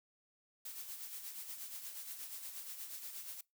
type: noise with tremolo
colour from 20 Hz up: blue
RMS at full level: -45 dBFS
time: 0.65-3.41 s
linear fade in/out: 5 ms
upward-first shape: sine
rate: 8.4 Hz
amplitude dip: 50%
effects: noise-tail reverb RT60 0.2 s tail -23 dB re dry